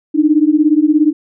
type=beating tone pair; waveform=sine; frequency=296 / 313 Hz; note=D4 / D#4; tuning=+14 / +10 cents; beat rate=17 Hz; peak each=-11 dBFS; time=0.14-1.13 s; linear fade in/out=20 ms; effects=none